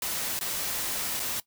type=noise with dropouts; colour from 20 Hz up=white; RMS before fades=-31 dBFS; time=0.02-1.4 s; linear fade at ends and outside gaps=2 ms; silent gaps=0.391-0.41 / 1.196-1.2 s; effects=noise-tail reverb RT60 0.1 s tail -18 dB re dry